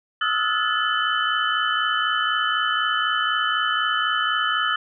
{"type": "tone cluster", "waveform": "sine", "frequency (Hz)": [1261, 1325, 1439, 1729, 3023], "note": ["D#6", "E6", "F#6", "A6", "F#7"], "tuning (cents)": [23, 9, -49, -31, 36], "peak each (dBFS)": -26, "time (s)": [0.21, 4.76], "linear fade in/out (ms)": 5, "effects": []}